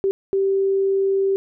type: tone bursts at uneven times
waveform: sine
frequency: 389.5 Hz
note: G4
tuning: 11 cents flat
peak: -16 dBFS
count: 2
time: 0.04-0.11 / 0.33-1.36 s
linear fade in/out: 0 ms
effects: none